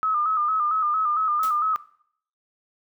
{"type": "tone with vibrato", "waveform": "sine", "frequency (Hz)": 1244.5, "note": "D#6", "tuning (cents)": 0, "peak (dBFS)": -20, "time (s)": [0.03, 1.76], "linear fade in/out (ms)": 0, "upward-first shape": "square", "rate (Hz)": 4.4, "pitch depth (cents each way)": 56}
{"type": "noise with exponential decay", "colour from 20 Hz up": "white", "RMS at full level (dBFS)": -32, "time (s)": [1.43, 1.6], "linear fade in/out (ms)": 2, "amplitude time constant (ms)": 36}
{"effects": ["noise-tail reverb RT60 0.6 s tail -18 dB re dry"]}